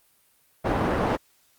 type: low-pass noise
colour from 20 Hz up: white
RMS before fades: -24 dBFS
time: 0.64-1.17 s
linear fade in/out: 20 ms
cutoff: 810 Hz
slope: 12 dB/octave
effects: white hiss -63 dBFS RMS until 1.58 s + Opus 32 kbps